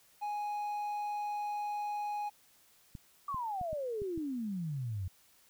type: tone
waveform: triangle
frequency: 830.6 Hz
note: G#5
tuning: in tune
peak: -32 dBFS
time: 0.21-2.3 s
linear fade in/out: 20 ms
type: clicks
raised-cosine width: 5 ms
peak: -32 dBFS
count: 6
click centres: 2.952 / 3.345 / 3.613 / 3.73 / 4.019 / 4.177 s
type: exponential sweep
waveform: sine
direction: down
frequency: 1174.7 to 88 Hz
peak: -34 dBFS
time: 3.28-5.08 s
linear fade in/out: 5 ms
effects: white hiss -65 dBFS RMS until 5.49 s